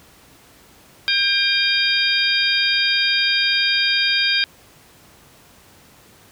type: harmonic tone with a mistuned harmonic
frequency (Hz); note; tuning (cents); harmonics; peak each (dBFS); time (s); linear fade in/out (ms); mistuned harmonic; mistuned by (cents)
799; G5; +33; 2 / 3 / 4 / 5 / 6; -22 / -22 / -22 / -22 / -22; 1.08-4.44; 0; 5; -120
effects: pink hiss -49 dBFS RMS until 6.31 s + high-pass 60 Hz 12 dB/octave